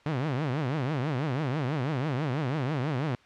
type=tone with vibrato; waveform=sawtooth; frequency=140 Hz; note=C#3; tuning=18 cents sharp; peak=-23 dBFS; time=0.06-3.15 s; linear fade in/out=0 ms; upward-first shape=triangle; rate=6.1 Hz; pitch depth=290 cents each way; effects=white hiss -58 dBFS RMS until 3.25 s + low-pass 3000 Hz 12 dB/octave